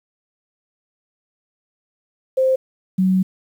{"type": "tone pair in turn", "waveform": "sine", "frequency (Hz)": [523.3, 187.27], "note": ["C5", "F#3"], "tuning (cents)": [0, 21], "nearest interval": "octave + tritone", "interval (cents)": 1779, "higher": "first", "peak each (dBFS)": -13, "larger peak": "neither", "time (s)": [[2.37, 2.56], [2.98, 3.23]], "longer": "second", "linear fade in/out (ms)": 10, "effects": ["8-bit"]}